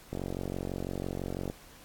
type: click train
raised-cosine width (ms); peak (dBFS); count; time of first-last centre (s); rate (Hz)
2; -21; 64; 0.13-1.5; 46
effects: pink hiss -54 dBFS RMS until 1.84 s + AAC 64 kbps